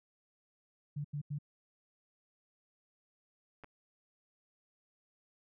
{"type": "tone bursts", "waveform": "sine", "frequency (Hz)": 145.9, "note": "D3", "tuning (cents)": -11, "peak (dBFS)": -35, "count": 3, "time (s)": [0.96, 1.387], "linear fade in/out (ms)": 10, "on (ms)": 85, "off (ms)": 86}
{"type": "clicks", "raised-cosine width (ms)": 0.5, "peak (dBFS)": -36, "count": 2, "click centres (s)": [3.637, 3.644]}
{"effects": []}